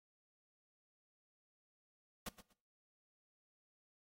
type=noise with echo; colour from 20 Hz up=pink; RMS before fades=-43 dBFS; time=2.26-2.29 s; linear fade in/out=5 ms; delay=120 ms; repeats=2; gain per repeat=-14 dB; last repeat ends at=2.53 s; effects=noise-tail reverb RT60 0.5 s tail -21 dB re dry + AAC 48 kbps